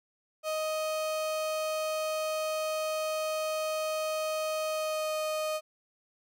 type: tone with pitch glide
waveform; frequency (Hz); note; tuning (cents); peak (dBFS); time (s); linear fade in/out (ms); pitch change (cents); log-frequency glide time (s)
35% pulse; 625 to 620.3; D#5 to D#5; +8 to -5; -28; 0.43-5.61; 50; -13; 4.7-5.16
effects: none